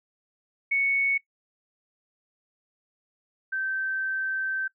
sine tone pair in turn, 2217 / 1551.4 Hz, C#7 / G6, 0 / -18 cents, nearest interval tritone, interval 618 cents, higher first, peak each -21 / -26 dBFS, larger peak first, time 0.71-1.18 / 3.52-4.68 s, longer second, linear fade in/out 10 ms, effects noise-tail reverb RT60 0.1 s tail -21 dB re dry

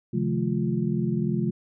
sine tone cluster, 132.7 / 155.7 / 175.6 / 215.9 / 351.1 Hz, C3 / D#3 / F3 / A3 / F4, +25 / +2 / +10 / -33 / +9 cents, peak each -29 / -31 / -28 / -27 / -32 dBFS, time 0.13-1.51 s, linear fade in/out 10 ms, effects none

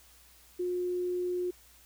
sine tone, 358.5 Hz, F4, 45 cents sharp, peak -29 dBFS, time 0.59-1.51 s, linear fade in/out 10 ms, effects added 60 Hz sine -63 dBFS peak until 1.85 s + white hiss -59 dBFS RMS until 1.85 s

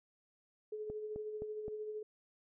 sine tone with tremolo, 427.2 Hz, G#4, 49 cents sharp, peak -38 dBFS, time 0.72-2.03 s, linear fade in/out 5 ms, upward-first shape sine, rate 13 Hz, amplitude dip 40%
click train, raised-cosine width 2 ms, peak -32 dBFS, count 4, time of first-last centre 0.9-1.681 s, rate 3.84 Hz
effects none

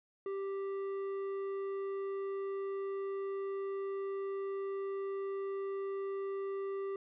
sine tone with tanh clipping, 392 Hz, G4, in tune, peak -37 dBFS, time 0.26-6.96 s, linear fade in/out 2 ms, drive 9 dB, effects none

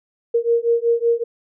sine beating tone pair, 464.6 / 469.9 Hz, A#4 / A#4, -6 / +14 cents, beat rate 5.3 Hz, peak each -18 dBFS, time 0.34-1.24 s, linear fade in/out 10 ms, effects none

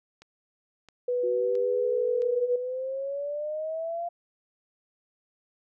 click train, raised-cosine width 0.2 ms, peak -32 dBFS, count 4, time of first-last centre 0.22-2.22 s, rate 1.5 Hz
sine tone, 492.5 Hz, B4, 5 cents flat, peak -24 dBFS, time 1.08-2.56 s, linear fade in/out 5 ms
sine exponential sweep, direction up, 364.1 to 695 Hz, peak -29 dBFS, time 1.23-4.09 s, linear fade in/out 10 ms
effects none

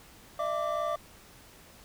triangle tone cluster, 606 / 669 / 1172 Hz, D#5 / E5 / D6, -46 / +25 / -4 cents, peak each -31 dBFS, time 0.39-0.96 s, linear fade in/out 5 ms, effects pink hiss -54 dBFS RMS until 1.84 s

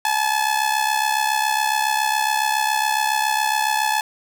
sawtooth tone with amplitude modulation, 860 Hz, A5, 40 cents flat, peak -11 dBFS, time 0.05-4.01 s, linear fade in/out 2 ms, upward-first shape sine, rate 67.2 Hz, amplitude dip 70%, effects none

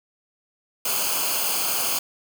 white noise with comb filter, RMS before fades -24 dBFS, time 0.85-1.99 s, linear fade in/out 5 ms, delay 0.53 ms, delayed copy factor -0.75, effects none

